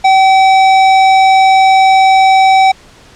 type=tone with tanh clipping; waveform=sine; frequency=766 Hz; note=G5; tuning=40 cents flat; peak=-6 dBFS; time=0.04-2.72 s; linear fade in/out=10 ms; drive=16 dB; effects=pink hiss -40 dBFS RMS until 3.15 s + low-pass 7000 Hz 12 dB/octave